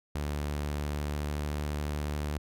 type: tone with pitch glide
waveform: sawtooth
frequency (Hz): 73.42 to 74.06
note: D2 to D2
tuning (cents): 0 to +15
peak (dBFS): -27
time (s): 0.15-2.38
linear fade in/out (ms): 5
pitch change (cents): +15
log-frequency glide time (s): 0.84-1.49
effects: none